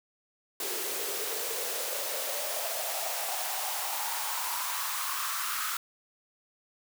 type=noise with high-pass filter sweep; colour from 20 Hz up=white; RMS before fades=-33 dBFS; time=0.6-5.77 s; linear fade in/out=2 ms; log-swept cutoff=370 to 1300 Hz; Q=5.2; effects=none